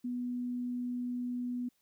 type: tone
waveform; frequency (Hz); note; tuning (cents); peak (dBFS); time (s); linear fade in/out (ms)
sine; 245.9; B3; -7; -33; 0.04-1.69; 10
effects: white hiss -75 dBFS RMS until 1.81 s